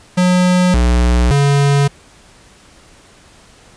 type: tone with pitch steps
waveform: square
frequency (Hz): 181 / 60.4 / 141.4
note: F#3 / B1 / C#3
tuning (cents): -38 / -38 / +35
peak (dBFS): -10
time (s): 0.17-1.88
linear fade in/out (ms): 10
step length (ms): 570
effects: pink hiss -45 dBFS RMS until 3.76 s + resampled to 22050 Hz